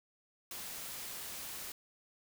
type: noise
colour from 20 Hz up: white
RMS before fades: -44 dBFS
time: 0.51-1.72 s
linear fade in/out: 2 ms
effects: none